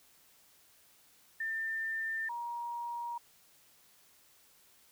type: tone pair in turn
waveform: sine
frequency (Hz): 1794 / 947.3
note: A6 / A#5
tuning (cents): +33 / +28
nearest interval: major seventh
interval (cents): 1105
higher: first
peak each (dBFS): -33 / -36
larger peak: first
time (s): 1.4-2.29 / 2.29-3.18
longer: neither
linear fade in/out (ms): 5
effects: white hiss -64 dBFS RMS until 4.91 s